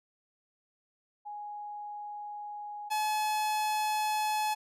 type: tone pair in turn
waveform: sine / 45% pulse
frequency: 830.6 / 854.4 Hz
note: G#5 / G#5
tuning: 0 / +49 cents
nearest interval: unison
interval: 49 cents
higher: second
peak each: -38 / -28 dBFS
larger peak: second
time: 1.25-2.9 / 2.9-4.55 s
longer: neither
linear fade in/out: 20 ms
effects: resampled to 32000 Hz